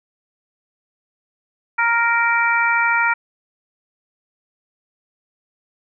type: harmonic tone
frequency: 466.2 Hz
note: A#4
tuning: in tune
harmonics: 2 / 3 / 4 / 5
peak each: -20 / -18 / -22 / -21 dBFS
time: 1.78-3.14 s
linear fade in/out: 10 ms
effects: none